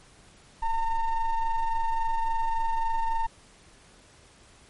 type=ring-modulated tone; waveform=triangle; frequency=458.8 Hz; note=A#4; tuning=28 cents flat; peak=-18 dBFS; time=0.62-3.27 s; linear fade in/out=10 ms; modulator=447 Hz; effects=pink hiss -55 dBFS RMS until 4.69 s + MP3 48 kbps